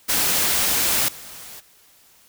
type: noise with level steps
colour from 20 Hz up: white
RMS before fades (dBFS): -20 / -39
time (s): 0.08-1.61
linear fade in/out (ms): 20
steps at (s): 1.08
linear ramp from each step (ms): 5
effects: white hiss -54 dBFS RMS until 2.28 s